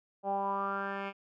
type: tone with low-pass filter sweep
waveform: 10% pulse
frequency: 197.3 Hz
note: G3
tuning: 11 cents sharp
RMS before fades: -34 dBFS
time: 0.23-1.13 s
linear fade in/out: 50 ms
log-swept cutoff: 700 to 2300 Hz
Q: 5.8
effects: none